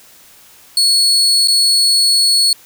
35% pulse tone with dropouts, 4376 Hz, C#8, 23 cents flat, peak -8 dBFS, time 0.77-2.53 s, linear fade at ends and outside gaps 2 ms, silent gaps 1.475-1.482 s, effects white hiss -44 dBFS RMS until 2.65 s

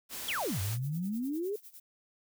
white noise, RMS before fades -40 dBFS, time 0.09-0.78 s, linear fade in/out 50 ms
sine exponential two-way sweep, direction down then up, 3583 to 91.3 to 435.3 Hz, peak -31 dBFS, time 0.28-1.56 s, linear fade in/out 5 ms, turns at 0.6 s
violet noise with tremolo, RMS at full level -49 dBFS, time 0.53-1.8 s, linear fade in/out 5 ms, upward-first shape sine, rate 9.9 Hz, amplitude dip 85%
effects none

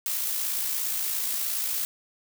blue noise with amplitude modulation, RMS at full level -27 dBFS, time 0.06-1.85 s, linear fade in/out 0 ms, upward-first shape sine, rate 57.1 Hz, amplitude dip 35%, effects none

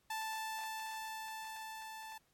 sawtooth tone with level ramp, 880 Hz, A5, in tune, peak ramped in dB -34 to -43 dBFS, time 0.1-2.18 s, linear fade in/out 5 ms, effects pink hiss -75 dBFS RMS until 2.33 s + AAC 64 kbps

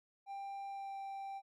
triangle tone with pitch glide, 791 to 784.6 Hz, G5 to G5, +15 to +1 cents, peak -40 dBFS, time 0.26-1.42 s, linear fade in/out 50 ms, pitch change -14 cents, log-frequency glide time 0.69-0.97 s, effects none

